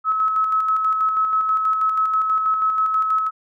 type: tone with tremolo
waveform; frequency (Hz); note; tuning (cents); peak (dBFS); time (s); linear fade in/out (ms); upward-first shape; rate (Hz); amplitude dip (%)
sine; 1290; E6; -38; -15; 0.04-3.31; 50; square; 6.2; 35
effects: none